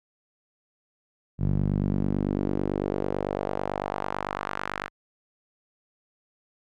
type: tone with band-pass filter sweep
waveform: sawtooth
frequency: 49 Hz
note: G1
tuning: in tune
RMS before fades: -28 dBFS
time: 1.38-4.9 s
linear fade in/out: 50 ms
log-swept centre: 140 to 1600 Hz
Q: 1.6
effects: none